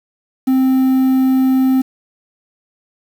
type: tone with quantisation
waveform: triangle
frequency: 261.6 Hz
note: C4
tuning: in tune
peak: -8 dBFS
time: 0.47-1.82 s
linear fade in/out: 10 ms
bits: 6
effects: none